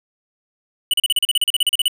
square tone bursts, 2960 Hz, F#7, in tune, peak -14 dBFS, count 16, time 0.91-1.881 s, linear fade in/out 2 ms, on 26 ms, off 37 ms, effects none

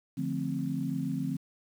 sine chord, D minor seventh, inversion none, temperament equal, 146.83 / 174.61 / 220 / 261.6 Hz, D3 / F3 / A3 / C4, 0 / 0 / 0 / 0 cents, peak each -35 / -35 / -38 / -33 dBFS, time 0.17-1.37 s, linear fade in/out 10 ms, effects 9-bit

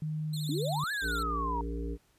sine tone with pitch glide, 154.4 to 149.23 Hz, D#3 to D3, -13 to +28 cents, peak -31 dBFS, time 0.02-0.84 s, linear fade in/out 2 ms, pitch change -59 cents, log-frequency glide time 0.27-0.63 s
sawtooth tone with vibrato, 3864 Hz, B7, 39 cents flat, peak -37 dBFS, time 0.33-1.23 s, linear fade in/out 5 ms, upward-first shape sine, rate 14 Hz, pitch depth 190 cents each way
sine exponential two-way sweep, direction up then down, 261.6 to 1738 to 924 Hz, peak -31 dBFS, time 0.49-1.61 s, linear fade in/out 2 ms, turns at 0.92 s
harmonic tone, 57.5 Hz, A#1, 23 cents flat, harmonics 1 / 3 / 5 / 7 / 8, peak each -34 / -43 / -40 / -43 / -44 dBFS, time 1.01-1.98 s, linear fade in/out 50 ms
effects pink hiss -68 dBFS RMS until 2.18 s + resampled to 32000 Hz

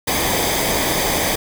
pink noise with comb filter, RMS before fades -19 dBFS, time 0.07-1.36 s, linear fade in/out 10 ms, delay 0.72 ms, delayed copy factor -0.6, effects none

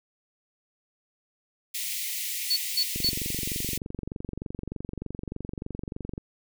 white high-pass noise, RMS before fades -32 dBFS, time 1.74-3.78 s, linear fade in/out 10 ms, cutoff 1900 Hz, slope 96 dB/octave
sine tone bursts, 4432 Hz, C#8, 1 cent flat, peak -21 dBFS, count 3, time 2.5-3.101 s, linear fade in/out 10 ms, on 67 ms, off 200 ms
click train, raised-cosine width 3 ms, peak -21 dBFS, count 76, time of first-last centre 2.96-6.179 s, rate 23.3 Hz
effects none

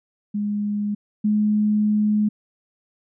sine tone pair in turn, 206.8 / 210.9 Hz, G#3 / G#3, -7 / +27 cents, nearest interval unison, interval 34 cents, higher second, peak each -21 / -16 dBFS, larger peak second, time 0.34-0.95 / 1.24-2.29 s, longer second, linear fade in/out 10 ms, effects none

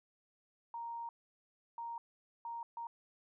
sine tone bursts at uneven times, 932.3 Hz, A#5, in tune, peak -40 dBFS, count 4, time 0.74-1.09 / 1.78-1.98 / 2.45-2.63 / 2.77-2.87 s, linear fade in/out 2 ms, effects none

